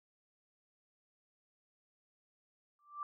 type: tone with exponential growth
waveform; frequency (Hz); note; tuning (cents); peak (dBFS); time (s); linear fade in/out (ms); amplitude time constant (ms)
sine; 1174.7; D6; 0; -35; 2.79-3.03; 1; 52
effects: none